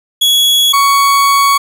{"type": "tone pair in turn", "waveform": "40% pulse", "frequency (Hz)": [3357, 1117.7], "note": ["G#7", "C#6"], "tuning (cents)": [18, 14], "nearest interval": "octave + perfect fifth", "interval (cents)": 1904, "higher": "first", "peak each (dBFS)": -6, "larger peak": "neither", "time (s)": [[0.21, 0.73], [0.73, 1.58]], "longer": "second", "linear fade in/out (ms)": 10, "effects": []}